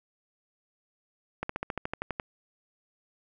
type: slowing click train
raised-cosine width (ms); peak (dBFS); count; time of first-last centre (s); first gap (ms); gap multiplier
0.5; -16; 11; 1.43-2.198; 64; 1.04
effects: none